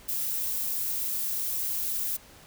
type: noise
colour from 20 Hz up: violet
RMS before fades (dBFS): -30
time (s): 0.08-2.17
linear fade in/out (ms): 10
effects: pink hiss -52 dBFS RMS until 2.46 s